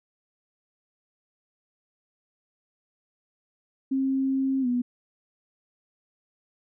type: tone with pitch glide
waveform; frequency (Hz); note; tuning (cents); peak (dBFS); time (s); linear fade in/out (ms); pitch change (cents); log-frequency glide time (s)
sine; 267.5 to 245.3; C4 to B3; +38 to -12; -22; 3.91-4.82; 10; -150; 4.61-4.67
effects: none